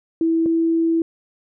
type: tone pair in turn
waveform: sine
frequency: 327.8 / 329.4 Hz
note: E4 / E4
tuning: -10 / -1 cents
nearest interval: unison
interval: 9 cents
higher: second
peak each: -15 dBFS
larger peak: neither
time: 0.21-0.46 / 0.46-1.02 s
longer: second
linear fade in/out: 2 ms
effects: none